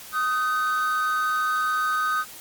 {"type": "tone pair together", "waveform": "triangle", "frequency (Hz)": [1248, 1527.4], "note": ["D#6", "G6"], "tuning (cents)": [5, -45], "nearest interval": "minor third", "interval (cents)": 350, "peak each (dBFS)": [-21, -25], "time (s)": [0.12, 2.25], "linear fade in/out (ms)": 50, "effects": ["white hiss -42 dBFS RMS until 2.4 s", "Opus 48 kbps"]}